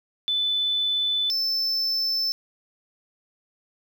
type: tone pair in turn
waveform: sine / triangle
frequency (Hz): 3503 / 5284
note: A7 / E8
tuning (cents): -8 / +3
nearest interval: perfect fifth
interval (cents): 711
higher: second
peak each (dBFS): -21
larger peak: neither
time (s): 0.28-1.3 / 1.3-2.32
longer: neither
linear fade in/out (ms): 0
effects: 9-bit